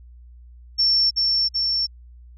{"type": "tone with echo", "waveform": "sine", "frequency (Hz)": 5430, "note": "F8", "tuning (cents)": -50, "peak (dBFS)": -15, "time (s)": [0.78, 1.11], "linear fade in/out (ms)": 20, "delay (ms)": 380, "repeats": 2, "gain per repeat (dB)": -2, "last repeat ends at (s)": 1.87, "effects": ["added 60 Hz sine -42 dBFS peak until 2.37 s"]}